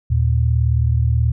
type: tone pair together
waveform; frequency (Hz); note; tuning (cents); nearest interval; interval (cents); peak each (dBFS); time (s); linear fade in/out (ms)
sine; 77.62 / 116.3; D#2 / A#2; -4 / -4; perfect fifth; 700; -16 / -16; 0.1-1.32; 10
effects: none